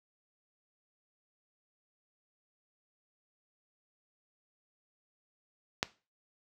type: click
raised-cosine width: 0.2 ms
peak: -10 dBFS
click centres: 5.829 s
effects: noise-tail reverb RT60 0.3 s tail -17 dB re dry + high-pass 60 Hz 12 dB/octave